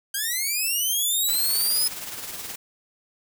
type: linear sweep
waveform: 5% pulse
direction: up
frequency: 1568 to 5140 Hz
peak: -14 dBFS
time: 0.14-1.88 s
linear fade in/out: 5 ms
type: noise with tremolo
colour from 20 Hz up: white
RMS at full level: -33 dBFS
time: 1.28-2.56 s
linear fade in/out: 10 ms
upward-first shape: sine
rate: 19 Hz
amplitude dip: 45%
effects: none